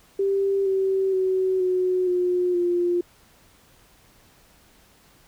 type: tone with pitch steps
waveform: sine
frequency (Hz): 392.9 / 384.1 / 375.6 / 367.2 / 359 / 351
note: G4 / G4 / F#4 / F#4 / F4 / F4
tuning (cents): +4 / -35 / +26 / -13 / +48 / +9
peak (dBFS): -19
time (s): 0.19-3.01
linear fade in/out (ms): 5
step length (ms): 470
effects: pink hiss -56 dBFS RMS until 5.27 s